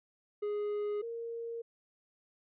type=tone pair in turn; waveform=triangle / sine; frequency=415.3 / 463.7 Hz; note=G#4 / A#4; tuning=0 / -9 cents; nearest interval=major second; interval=191 cents; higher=second; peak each=-30 / -37 dBFS; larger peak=first; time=0.42-1.02 / 1.02-1.62 s; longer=neither; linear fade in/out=10 ms; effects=resampled to 8000 Hz